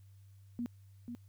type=tone with echo; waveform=sine; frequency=239 Hz; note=A#3; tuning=43 cents sharp; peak=-34 dBFS; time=0.59-0.66 s; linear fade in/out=0 ms; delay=490 ms; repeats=1; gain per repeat=-6 dB; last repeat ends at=1.15 s; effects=added 98 Hz sine -55 dBFS peak until 1.28 s + white hiss -75 dBFS RMS until 1.28 s